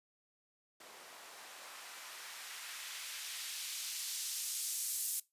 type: noise with band-pass filter sweep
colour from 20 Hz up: blue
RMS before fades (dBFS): -43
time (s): 0.8-5.2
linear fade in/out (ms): 5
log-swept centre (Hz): 470 to 9300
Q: 0.81
effects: noise-tail reverb RT60 0.2 s tail -20 dB re dry + resampled to 32000 Hz